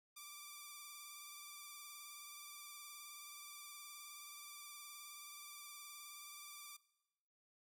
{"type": "tone with vibrato", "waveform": "5% pulse", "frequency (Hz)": 1174.7, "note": "D6", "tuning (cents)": 0, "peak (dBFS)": -40, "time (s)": [0.16, 6.77], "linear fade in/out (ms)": 10, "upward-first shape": "triangle", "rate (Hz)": 19, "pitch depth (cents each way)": 41, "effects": ["noise-tail reverb RT60 1.0 s tail -20 dB re dry"]}